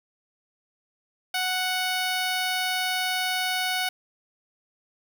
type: tone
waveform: 10% pulse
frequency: 740 Hz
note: F#5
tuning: in tune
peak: -16 dBFS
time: 1.34-3.89 s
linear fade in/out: 5 ms
effects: none